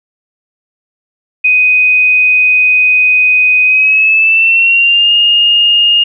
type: tone with pitch glide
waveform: sine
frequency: 2500 to 2839 Hz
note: D#7 to F7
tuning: +8 to +28 cents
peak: -5 dBFS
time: 1.44-6.04 s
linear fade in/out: 10 ms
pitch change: +220 cents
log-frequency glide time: 3.64-5.13 s
effects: none